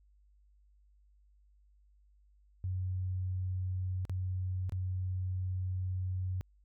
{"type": "tone with dropouts", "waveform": "sine", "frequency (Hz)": 92.5, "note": "F#2", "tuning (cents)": 0, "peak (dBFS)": -32, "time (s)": [2.64, 6.41], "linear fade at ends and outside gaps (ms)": 0, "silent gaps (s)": [[4.052, 4.096], [4.695, 4.722]], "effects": ["added 50 Hz sine -62 dBFS peak until 6.64 s"]}